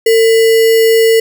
sine tone with sample-and-hold, 450.6 Hz, A4, 41 cents sharp, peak -5 dBFS, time 0.06-1.2 s, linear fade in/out 5 ms, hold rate 2450 Hz, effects none

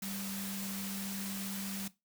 sine tone in noise, 196 Hz, G3, in tune, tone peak -40 dBFS, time 0.02-1.88 s, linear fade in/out 5 ms, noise white, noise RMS -42 dBFS, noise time 0.02-1.88 s, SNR -1 dB, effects noise-tail reverb RT60 0.2 s tail -17 dB re dry

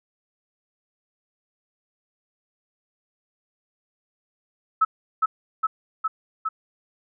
sine tone with echo, 1300 Hz, E6, 24 cents flat, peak -14 dBFS, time 4.81-4.85 s, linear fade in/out 10 ms, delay 410 ms, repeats 4, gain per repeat -2 dB, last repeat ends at 6.49 s, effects none

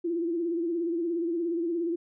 sine tone with vibrato, 338.2 Hz, E4, 44 cents sharp, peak -26 dBFS, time 0.04-1.96 s, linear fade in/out 10 ms, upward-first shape sine, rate 17 Hz, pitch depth 70 cents each way, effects none

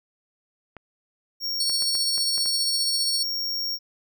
clicks, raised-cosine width 0.5 ms, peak -25 dBFS, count 7, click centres 0.767 / 1.697 / 1.823 / 1.952 / 2.179 / 2.379 / 2.459 s
square tone, 5540 Hz, F8, 15 cents flat, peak -26 dBFS, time 1.4-3.79 s, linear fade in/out 50 ms
30% pulse tone with tremolo, 4435 Hz, C#8, in tune, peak -19 dBFS, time 1.6-3.23 s, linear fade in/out 2 ms, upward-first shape sine, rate 15 Hz, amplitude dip 40%
effects none

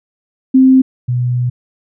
sine tone pair in turn, 261.6 / 123.46 Hz, C4 / B2, 0 / 0 cents, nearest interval octave + minor second, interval 1300 cents, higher first, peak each -4 / -12 dBFS, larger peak first, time 0.54-0.82 / 1.08-1.5 s, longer second, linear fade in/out 10 ms, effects none

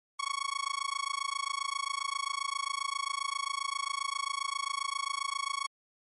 sawtooth tone with amplitude modulation, 1108.7 Hz, C#6, in tune, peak -24 dBFS, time 0.19-5.67 s, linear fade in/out 10 ms, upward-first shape sine, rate 27.5 Hz, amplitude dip 100%, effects MP3 48 kbps

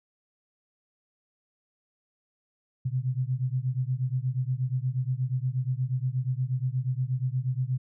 sine beating tone pair, 124.6 / 133 Hz, B2 / C3, +16 / +29 cents, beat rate 8.4 Hz, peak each -28 / -29 dBFS, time 2.85-7.78 s, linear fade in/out 10 ms, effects none

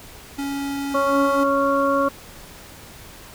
square tone with pitch glide, 279.1 to 281.4 Hz, C#4 to C#4, +12 to +26 cents, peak -25 dBFS, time 0.38-1.44 s, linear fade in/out 10 ms, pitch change +14 cents, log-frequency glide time 1.04-1.19 s
harmonic tone, 277.2 Hz, C#4, in tune, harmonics 1 / 2 / 4 / 5, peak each -23 / -20 / -21 / -27 dBFS, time 0.94-2.09 s, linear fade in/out 10 ms
effects pink hiss -42 dBFS RMS until 3.34 s

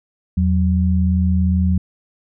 sine tone pair together, 82.36 / 184.9 Hz, E2 / F#3, -1 / -1 cents, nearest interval octave + major second, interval 1400 cents, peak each -15 / -17 dBFS, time 0.37-1.78 s, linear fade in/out 5 ms, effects none

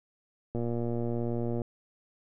click train, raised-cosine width 2 ms, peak -20 dBFS, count 127, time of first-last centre 0.55-1.618 s, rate 118 Hz, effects none

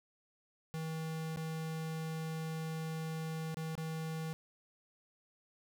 square tone with dropouts, 160 Hz, D#3, 49 cents sharp, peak -38 dBFS, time 0.74-4.33 s, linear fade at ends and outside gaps 0 ms, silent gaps 1.361-1.372 / 3.544-3.57 / 3.753-3.778 s, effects none

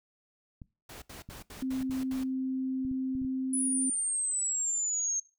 clicks, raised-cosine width 5 ms, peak -32 dBFS, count 9, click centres 0.618 / 1.29 / 1.81 / 1.898 / 2.85 / 2.914 / 3.152 / 3.217 / 3.248 s
pink noise bursts, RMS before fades -46 dBFS, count 7, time 0.89-2.238 s, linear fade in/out 5 ms, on 130 ms, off 73 ms
sine tone, 261.6 Hz, C4, in tune, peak -29 dBFS, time 1.62-3.9 s, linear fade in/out 5 ms
sine exponential sweep, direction down, 10000 to 6400 Hz, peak -28 dBFS, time 3.53-5.2 s, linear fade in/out 5 ms
effects noise-tail reverb RT60 0.3 s tail -21 dB re dry

